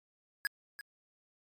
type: tone with echo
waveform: square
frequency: 1661.2 Hz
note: G#6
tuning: in tune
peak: -30 dBFS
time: 0.45-0.47 s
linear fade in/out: 0 ms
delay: 340 ms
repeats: 1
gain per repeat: -13 dB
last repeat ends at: 0.81 s
effects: MP3 96 kbps